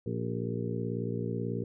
harmonic tone with a mistuned harmonic, 58.27 Hz, A#1, in tune, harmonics 2 / 3 / 4 / 5 / 6 / 7 / 8, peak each -35 / -37 / -38 / -42 / -43 / -39 / -40 dBFS, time 0.06-1.64 s, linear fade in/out 5 ms, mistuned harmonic 6, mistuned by +69 cents, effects none

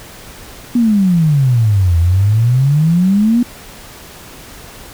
sine exponential two-way sweep, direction down then up, 246.9 to 82.3 to 246.9 Hz, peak -8 dBFS, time 0.75-3.43 s, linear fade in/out 5 ms, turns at 1.98 s, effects pink hiss -35 dBFS RMS until 4.93 s

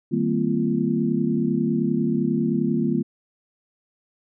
sine tone cluster, 156.2 / 194.9 / 227.6 / 257.5 / 343.4 Hz, D#3 / G3 / A#3 / C4 / F4, +7 / -10 / -41 / -28 / -29 cents, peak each -27 / -27 / -23 / -26 / -27 dBFS, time 0.11-3.03 s, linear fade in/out 20 ms, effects none

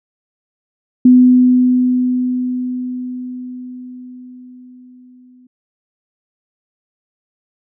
sine tone with exponential decay, 251 Hz, B3, 28 cents sharp, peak -3 dBFS, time 1.05-5.47 s, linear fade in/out 5 ms, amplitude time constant 960 ms, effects none

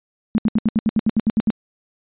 sine tone bursts, 218.7 Hz, A3, 10 cents flat, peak -13 dBFS, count 12, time 0.35-1.503 s, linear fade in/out 0 ms, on 31 ms, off 71 ms, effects resampled to 8000 Hz

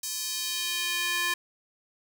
square tone with high-pass filter sweep, 348.8 Hz, F4, 2 cents flat, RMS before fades -30 dBFS, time 0.03-1.34 s, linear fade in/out 5 ms, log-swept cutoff 6100 to 1600 Hz, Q 1.3, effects none

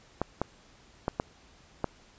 clicks, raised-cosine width 1 ms, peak -13 dBFS, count 5, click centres 0.216 / 0.416 / 1.081 / 1.199 / 1.843 s, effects pink hiss -58 dBFS RMS until 2.18 s + resampled to 16000 Hz

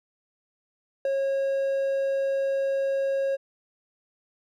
triangle tone with ADSR envelope, 545 Hz, C#5, 29 cents flat, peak -18 dBFS, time 1.05-3.37 s, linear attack 3 ms, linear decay 3 ms, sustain -3 dB, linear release 26 ms, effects none

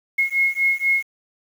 sine beating tone pair, 2163 / 2167.1 Hz, C#7 / C#7, -43 / -40 cents, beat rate 4.1 Hz, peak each -20 dBFS, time 0.18-1.03 s, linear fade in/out 10 ms, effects 7-bit

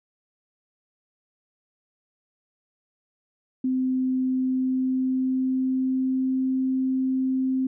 sine tone with pitch glide, 258.3 to 261.3 Hz, C4 to C4, -22 to -2 cents, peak -21 dBFS, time 3.64-7.67 s, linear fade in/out 5 ms, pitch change +20 cents, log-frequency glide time 4.26-6.51 s, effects none

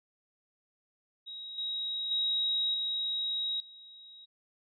sine tone with level steps, 3811 Hz, A#7, 38 cents sharp, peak -40 / -32 / -27 / -30 / -49 dBFS, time 1.26-4.26 s, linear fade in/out 20 ms, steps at 1.58 / 2.11 / 2.74 / 3.6 s, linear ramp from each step 2 ms, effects none

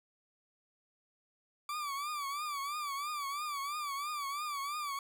40% pulse tone with vibrato, 1160 Hz, D6, 22 cents flat, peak -35 dBFS, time 1.69-4.99 s, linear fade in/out 2 ms, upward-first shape triangle, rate 3 Hz, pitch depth 110 cents each way, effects none

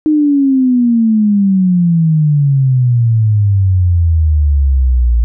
sine exponential sweep, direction down, 311.1 to 56.7 Hz, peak -7 dBFS, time 0.06-5.24 s, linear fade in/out 0 ms, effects none

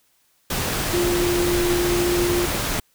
sine tone in noise, 350.6 Hz, F4, 7 cents sharp, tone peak -19 dBFS, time 0.93-2.46 s, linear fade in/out 5 ms, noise pink, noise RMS -24 dBFS, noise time 0.5-2.8 s, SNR +2 dB, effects white hiss -63 dBFS RMS until 2.94 s

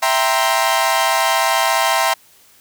sawtooth chord, C dominant seventh, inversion first, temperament equal, 659.3 / 784 / 932.3 / 1046.5 Hz, E5 / G5 / Bb5 / C6, 0 / 0 / 0 / 0 cents, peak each -16 dBFS, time 0.02-2.14 s, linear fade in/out 10 ms, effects white hiss -50 dBFS RMS until 2.6 s

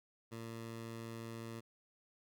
15% pulse tone, 114.4 Hz, A#2, 32 cents flat, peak -38 dBFS, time 0.31-1.61 s, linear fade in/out 20 ms, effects none

